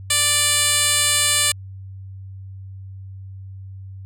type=tone with band-pass filter; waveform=10% pulse; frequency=587.3 Hz; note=D5; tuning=in tune; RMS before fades=-18 dBFS; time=0.1-1.52 s; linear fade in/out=5 ms; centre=7700 Hz; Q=1.1; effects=added 96 Hz sine -33 dBFS peak until 4.05 s